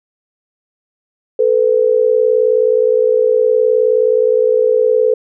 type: tone pair together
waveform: sine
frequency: 440 / 499.3 Hz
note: A4 / B4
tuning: 0 / +19 cents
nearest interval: major second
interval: 219 cents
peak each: -12 dBFS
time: 1.39-5.14 s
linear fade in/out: 5 ms
effects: none